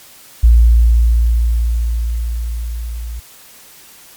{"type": "tone with level ramp", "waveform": "sine", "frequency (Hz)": 57.7, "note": "A#1", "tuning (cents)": -17, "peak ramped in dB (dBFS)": [-3, -22], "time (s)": [0.43, 3.2], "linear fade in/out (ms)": 10, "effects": ["white hiss -41 dBFS RMS until 4.16 s", "MP3 96 kbps"]}